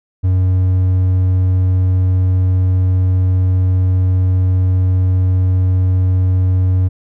triangle tone, 92.5 Hz, F#2, in tune, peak -8 dBFS, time 0.23-6.89 s, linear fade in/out 20 ms, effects none

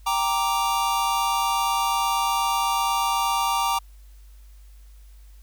square chord, G minor, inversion none, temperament equal, 784 / 932.3 / 1174.7 Hz, G5 / Bb5 / D6, 0 / 0 / 0 cents, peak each -28 / -25 / -26 dBFS, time 0.06-3.79 s, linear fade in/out 10 ms, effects added 50 Hz sine -44 dBFS peak until 5.42 s + white hiss -61 dBFS RMS until 5.42 s

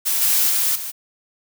blue noise with level steps, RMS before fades -20 / -17 / -19 / -29 dBFS, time 0.05-0.92 s, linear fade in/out 20 ms, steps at 0.21 / 0.49 / 0.75 s, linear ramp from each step 10 ms, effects none

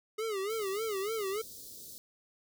square tone with vibrato, 415.3 Hz, G#4, in tune, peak -33 dBFS, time 0.18-1.42 s, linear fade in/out 10 ms, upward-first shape sine, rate 3.4 Hz, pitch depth 150 cents each way
white band-stop noise, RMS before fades -48 dBFS, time 0.5-1.98 s, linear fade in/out 0 ms, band 550 to 3800 Hz, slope 48 dB/octave
effects none

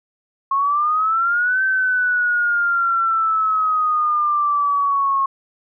sine exponential two-way sweep, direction up then down, 1084 to 1549 to 1084 Hz, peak -15 dBFS, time 0.51-5.26 s, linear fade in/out 5 ms, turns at 1.63 s, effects none

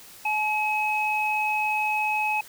sine tone pair together, 853 / 2556 Hz, G#5 / D#7, +46 / +46 cents, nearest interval octave + perfect fifth, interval 1900 cents, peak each -25 dBFS, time 0.25-2.41 s, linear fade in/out 5 ms, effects white hiss -47 dBFS RMS until 2.48 s

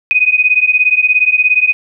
sine beating tone pair, 2489 / 2506 Hz, D#7 / D#7, 0 / +12 cents, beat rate 17 Hz, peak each -11 dBFS, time 0.11-1.73 s, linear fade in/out 0 ms, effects none

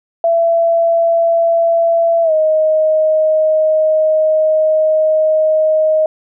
sine tone with pitch glide, 670 to 625.1 Hz, E5 to D#5, +28 to +8 cents, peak -9 dBFS, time 0.24-6.06 s, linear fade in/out 2 ms, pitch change -120 cents, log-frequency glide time 2.23-2.32 s, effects none

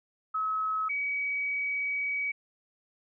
sine tone pair in turn, 1285 / 2269 Hz, E6 / C#7, -45 / +40 cents, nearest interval minor seventh, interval 985 cents, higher second, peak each -27 / -28 dBFS, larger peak first, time 0.34-0.89 / 0.89-2.32 s, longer second, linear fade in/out 10 ms, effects none

